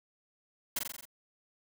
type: noise with echo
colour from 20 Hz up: white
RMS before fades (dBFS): -32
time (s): 0.76-0.79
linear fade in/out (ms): 5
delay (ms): 44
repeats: 6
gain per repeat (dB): -3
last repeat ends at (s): 1.054
effects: none